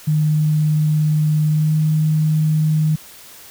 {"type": "tone with pitch glide", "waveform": "sine", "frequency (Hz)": [152.9, 155.03], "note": ["D#3", "D#3"], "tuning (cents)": [-30, -6], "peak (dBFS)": -13, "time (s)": [0.07, 2.96], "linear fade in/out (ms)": 10, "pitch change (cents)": 24, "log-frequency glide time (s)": [1.49, 1.74], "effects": ["white hiss -41 dBFS RMS until 3.5 s"]}